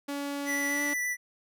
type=tone with pitch glide; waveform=sawtooth; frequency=283.5 to 290 Hz; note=C#4 to D4; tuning=+39 to -22 cents; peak=-28 dBFS; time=0.08-0.94 s; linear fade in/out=10 ms; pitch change=+39 cents; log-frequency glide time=0.68-0.81 s
type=tone with vibrato; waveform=square; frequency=1975 Hz; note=B6; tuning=in tune; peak=-29 dBFS; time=0.45-1.17 s; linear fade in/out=50 ms; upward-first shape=triangle; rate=8.4 Hz; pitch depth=12 cents each way
effects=none